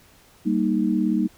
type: chord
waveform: sine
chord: Eb major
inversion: first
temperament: equal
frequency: 196 / 233.1 / 311.1 Hz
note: G3 / Bb3 / Eb4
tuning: 0 / 0 / 0 cents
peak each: -23 dBFS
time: 0.45-1.28 s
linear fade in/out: 20 ms
effects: pink hiss -54 dBFS RMS until 1.37 s